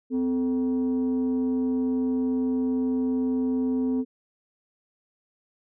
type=tone pair together; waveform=sine; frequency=256.6 / 438.8 Hz; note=C4 / A4; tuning=-34 / -5 cents; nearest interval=major sixth; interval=929 cents; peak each=-21 / -30 dBFS; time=0.1-4.05 s; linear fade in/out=50 ms; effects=tanh soft clip ceiling -19 dBFS